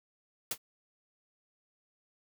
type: noise with exponential decay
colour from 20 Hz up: white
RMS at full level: -27 dBFS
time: 0.51-0.58 s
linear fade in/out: 5 ms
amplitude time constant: 15 ms
effects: none